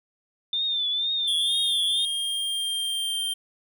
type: tone with vibrato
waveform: sine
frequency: 3567 Hz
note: A7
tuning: 23 cents sharp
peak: -23 dBFS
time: 0.53-2.05 s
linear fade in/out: 2 ms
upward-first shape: triangle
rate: 2.1 Hz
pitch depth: 82 cents each way
type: tone with pitch glide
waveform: square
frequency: 3256 to 3160 Hz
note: G#7 to G7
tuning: -35 to +13 cents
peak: -26 dBFS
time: 1.27-3.34 s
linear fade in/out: 10 ms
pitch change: -52 cents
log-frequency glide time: 1.58-3.22 s
effects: none